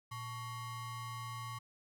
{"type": "ring-modulated tone", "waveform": "square", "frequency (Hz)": 500, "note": "B4", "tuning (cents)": 21, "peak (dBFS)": -39, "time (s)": [0.11, 1.59], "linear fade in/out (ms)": 10, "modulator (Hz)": 617, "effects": []}